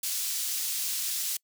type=high-pass noise; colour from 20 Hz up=pink; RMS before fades=-31 dBFS; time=0.03-1.37 s; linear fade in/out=5 ms; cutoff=5000 Hz; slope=12 dB/octave; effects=noise-tail reverb RT60 0.1 s tail -26 dB re dry